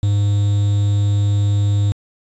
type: tone with quantisation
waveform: triangle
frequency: 101.9 Hz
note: G#2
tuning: 32 cents flat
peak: -11 dBFS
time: 0.03-1.92 s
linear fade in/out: 0 ms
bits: 6
effects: resampled to 22050 Hz